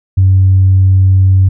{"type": "tone", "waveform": "sine", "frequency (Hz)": 94.8, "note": "F#2", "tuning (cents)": 43, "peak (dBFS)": -3, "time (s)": [0.17, 1.49], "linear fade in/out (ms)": 10, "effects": ["tanh soft clip ceiling 0 dBFS"]}